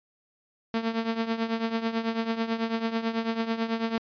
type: tone with tremolo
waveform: sawtooth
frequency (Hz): 226.9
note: A#3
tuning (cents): -47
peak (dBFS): -19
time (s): 0.74-3.98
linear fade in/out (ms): 0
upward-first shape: triangle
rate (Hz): 9.1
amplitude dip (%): 80
effects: resampled to 11025 Hz